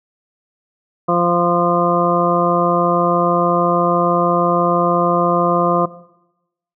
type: harmonic tone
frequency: 173.8 Hz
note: F3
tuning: 8 cents flat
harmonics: 1 / 2 / 3 / 4 / 6 / 7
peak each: -20 / -20 / -20 / -20 / -20 / -20 dBFS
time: 1.08-5.86 s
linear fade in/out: 10 ms
effects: noise-tail reverb RT60 0.9 s tail -17 dB re dry